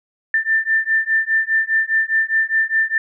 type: beating tone pair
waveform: sine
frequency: 1781 / 1785.9 Hz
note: A6 / A6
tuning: +21 / +25 cents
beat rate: 4.9 Hz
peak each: -18 dBFS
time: 0.34-2.98 s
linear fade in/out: 2 ms
effects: none

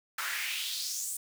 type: noise with high-pass filter sweep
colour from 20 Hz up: pink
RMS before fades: -35 dBFS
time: 0.18-1.17 s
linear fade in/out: 5 ms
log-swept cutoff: 1300 to 9000 Hz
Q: 3.2
effects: none

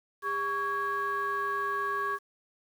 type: tone cluster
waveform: sine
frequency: 403.4 / 1123 / 1648 Hz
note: G4 / C#6 / G#6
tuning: +50 / +22 / -14 cents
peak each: -36 / -29 / -33 dBFS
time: 0.22-2.19 s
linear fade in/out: 50 ms
effects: tanh soft clip ceiling -22 dBFS + 9-bit

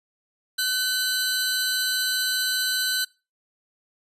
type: tone pair together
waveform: sawtooth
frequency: 1515 / 4045 Hz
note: F#6 / B7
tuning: +40 / +41 cents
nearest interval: octave + perfect fourth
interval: 1701 cents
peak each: -22 dBFS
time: 0.58-3.05 s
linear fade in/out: 10 ms
effects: noise-tail reverb RT60 0.3 s tail -23 dB re dry + resampled to 32000 Hz

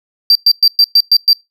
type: tone bursts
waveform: triangle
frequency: 4700 Hz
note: D8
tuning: 1 cent sharp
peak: -3 dBFS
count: 7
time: 0.3-1.331 s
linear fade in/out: 2 ms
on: 53 ms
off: 110 ms
effects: noise-tail reverb RT60 0.2 s tail -24 dB re dry

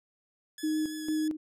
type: tone with vibrato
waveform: 10% pulse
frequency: 1698 Hz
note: G#6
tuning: 38 cents sharp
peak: -33 dBFS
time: 0.58-1.28 s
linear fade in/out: 2 ms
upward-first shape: triangle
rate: 6 Hz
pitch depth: 22 cents each way
type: tone with tremolo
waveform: sine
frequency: 310 Hz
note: D#4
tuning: 6 cents flat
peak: -26 dBFS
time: 0.63-1.37 s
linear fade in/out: 10 ms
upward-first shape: square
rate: 2.2 Hz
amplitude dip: 65%
effects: none

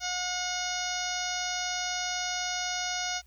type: harmonic tone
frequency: 724 Hz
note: F#5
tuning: 38 cents flat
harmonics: 1 / 2 / 3 / 4 / 5 / 6 / 7 / 8 / 9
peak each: -36 / -37 / -39 / -40 / -40 / -41 / -38 / -38 / -39 dBFS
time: 0-3.22 s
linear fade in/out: 50 ms
effects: added 60 Hz sine -56 dBFS peak until 3.26 s + white hiss -67 dBFS RMS until 3.26 s

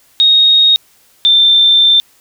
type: tone pair in turn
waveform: sine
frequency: 3737 / 3569 Hz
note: A#7 / A7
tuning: +4 / +24 cents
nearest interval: minor second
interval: 80 cents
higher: first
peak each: -5 dBFS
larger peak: neither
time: 0.2-0.76 / 1.25-2 s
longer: second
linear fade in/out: 0 ms
effects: white hiss -50 dBFS RMS until 2.2 s

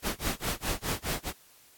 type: noise with tremolo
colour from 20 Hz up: pink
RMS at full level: -29 dBFS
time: 0.02-1.33 s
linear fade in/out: 50 ms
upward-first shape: sine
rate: 4.8 Hz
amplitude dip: 100%
effects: white hiss -58 dBFS RMS until 1.77 s + AAC 64 kbps

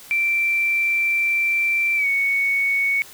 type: tone with pitch glide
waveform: sine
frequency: 2346 to 2223 Hz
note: D7 to C#7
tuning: -2 to +4 cents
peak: -17 dBFS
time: 0.11-3.02 s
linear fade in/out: 0 ms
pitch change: -94 cents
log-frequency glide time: 1.96-2.07 s
effects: white hiss -43 dBFS RMS until 3.13 s

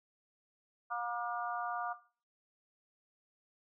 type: harmonic tone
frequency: 238.2 Hz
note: A#3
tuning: 38 cents sharp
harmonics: 3 / 4 / 5 / 6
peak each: -40 / -42 / -37 / -41 dBFS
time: 0.9-1.94 s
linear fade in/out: 20 ms
effects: noise-tail reverb RT60 0.4 s tail -17 dB re dry

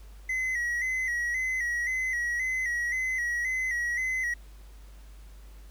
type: tone with vibrato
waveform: triangle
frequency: 1975.5 Hz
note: B6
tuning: in tune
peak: -25 dBFS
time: 0.29-4.34 s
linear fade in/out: 5 ms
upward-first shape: square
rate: 1.9 Hz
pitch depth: 56 cents each way
effects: added 50 Hz sine -45 dBFS peak until 5.7 s + pink hiss -59 dBFS RMS until 5.7 s

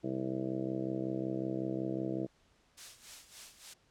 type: harmonic tone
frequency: 65.41 Hz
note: C2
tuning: in tune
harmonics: 2 / 3 / 4 / 5 / 6 / 7 / 8 / 9 / 10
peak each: -42 / -41 / -46 / -36 / -45 / -44 / -46 / -48 / -46 dBFS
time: 0.03-2.27 s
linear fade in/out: 20 ms
type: noise with tremolo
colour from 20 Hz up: blue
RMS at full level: -42 dBFS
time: 2.77-3.74 s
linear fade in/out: 10 ms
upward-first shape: sine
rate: 3.5 Hz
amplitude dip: 75%
effects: pink hiss -69 dBFS RMS until 3.9 s + low-pass 7000 Hz 12 dB/octave

